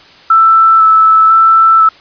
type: tone with vibrato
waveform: sine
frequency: 1318.5 Hz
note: E6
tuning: in tune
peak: -3 dBFS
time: 0.3-1.89 s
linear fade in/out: 5 ms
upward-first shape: square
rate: 1 Hz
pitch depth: 11 cents each way
effects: white hiss -39 dBFS RMS until 2 s + resampled to 11025 Hz